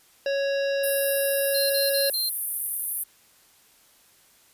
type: harmonic tone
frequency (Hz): 554.4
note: C#5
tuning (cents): 0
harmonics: 1 / 3 / 5 / 7 / 9 / 10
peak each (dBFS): -23 / -33 / -37 / -40 / -42 / -43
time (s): 0.26-2.1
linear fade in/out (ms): 2
type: high-pass noise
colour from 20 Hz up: pink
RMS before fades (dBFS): -27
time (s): 0.83-3.04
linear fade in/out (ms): 10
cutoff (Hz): 9500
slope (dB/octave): 96
type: tone bursts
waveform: triangle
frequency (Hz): 4158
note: C8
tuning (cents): -12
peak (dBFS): -24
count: 4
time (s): 1.54-2.294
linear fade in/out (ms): 10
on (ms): 160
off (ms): 38
effects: white hiss -58 dBFS RMS until 4.53 s + resampled to 32000 Hz